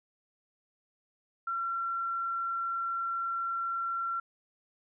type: tone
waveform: sine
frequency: 1362 Hz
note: F6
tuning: 44 cents flat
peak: -30 dBFS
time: 1.47-4.2 s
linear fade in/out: 5 ms
effects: none